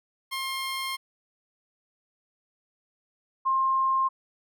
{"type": "tone pair in turn", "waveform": ["15% pulse", "sine"], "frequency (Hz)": [1065, 1060.9], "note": ["C6", "C6"], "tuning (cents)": [30, 24], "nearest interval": "unison", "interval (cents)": 6, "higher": "first", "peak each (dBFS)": [-23, -21], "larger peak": "second", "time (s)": [[0.31, 0.97], [3.45, 4.09]], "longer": "first", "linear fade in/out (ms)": 20, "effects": []}